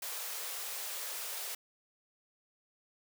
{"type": "high-pass noise", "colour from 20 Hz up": "white", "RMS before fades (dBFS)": -40, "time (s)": [0.02, 1.55], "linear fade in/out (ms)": 5, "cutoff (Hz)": 400, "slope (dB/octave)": 96, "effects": []}